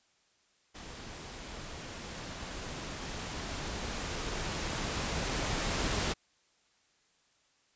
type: noise with level ramp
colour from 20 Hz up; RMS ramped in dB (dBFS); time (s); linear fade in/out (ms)
pink; -46 to -31; 0.74-6.14; 20
effects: white hiss -70 dBFS RMS until 7.75 s + resampled to 16000 Hz